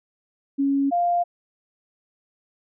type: tone pair in turn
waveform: sine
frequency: 277.2 / 698.5 Hz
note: C#4 / F5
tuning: 0 / 0 cents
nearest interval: octave + major third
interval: 1600 cents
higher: second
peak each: -18 / -18 dBFS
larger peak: neither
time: 0.58-0.91 / 0.91-1.24 s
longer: neither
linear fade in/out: 20 ms
effects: none